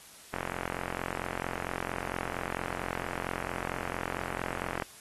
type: click train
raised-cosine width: 0.5 ms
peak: -18 dBFS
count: 200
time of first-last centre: 0.34-4.822 s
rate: 44.4 Hz
effects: white hiss -52 dBFS RMS until 5 s + AAC 32 kbps